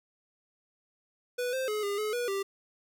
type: tone with pitch steps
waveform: square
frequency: 492.8 / 523 / 424.6 / 404.4 / 426.6 / 484.4 / 393.3 Hz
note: B4 / C5 / G#4 / G#4 / G#4 / B4 / G4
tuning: -4 / -1 / +38 / -46 / +46 / -34 / +6 cents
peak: -30 dBFS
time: 1.38-2.43 s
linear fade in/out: 10 ms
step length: 150 ms
effects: none